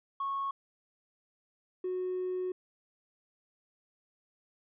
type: tone pair in turn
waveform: triangle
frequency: 1100 / 367.1 Hz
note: C#6 / F#4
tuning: -14 / -14 cents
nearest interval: octave + perfect fifth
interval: 1900 cents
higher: first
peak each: -28 dBFS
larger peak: neither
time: 0.2-0.51 / 1.84-2.52 s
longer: second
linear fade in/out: 5 ms
effects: tanh soft clip ceiling -28 dBFS + resampled to 8000 Hz